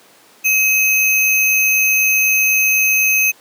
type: tone with sample-and-hold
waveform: sine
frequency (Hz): 2556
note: D#7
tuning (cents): +46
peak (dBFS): -11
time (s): 0.44-3.32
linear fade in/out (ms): 20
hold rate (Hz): 8820
effects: pink hiss -47 dBFS RMS until 3.4 s + high-pass 300 Hz 12 dB/octave